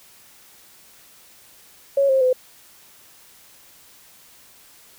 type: tone with pitch steps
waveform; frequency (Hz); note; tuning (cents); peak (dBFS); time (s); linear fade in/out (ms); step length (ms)
sine; 554.4 / 531.2 / 509; C#5 / C5 / C5; 0 / +26 / -48; -14; 1.97-2.33; 5; 120
effects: white hiss -50 dBFS RMS until 4.98 s